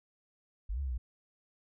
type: linear two-way sweep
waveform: sine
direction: up then down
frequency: 41.16 to 71.6 to 56.9 Hz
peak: -32 dBFS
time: 0.69-0.98 s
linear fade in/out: 10 ms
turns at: 0.8 s
effects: none